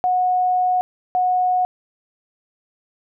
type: tone pair in turn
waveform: sine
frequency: 731 / 731 Hz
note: F#5 / F#5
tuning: -21 / -21 cents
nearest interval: unison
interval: 0 cents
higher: neither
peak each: -15 dBFS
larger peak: neither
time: 0.04-0.81 / 1.15-1.65 s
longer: first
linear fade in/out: 0 ms
effects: none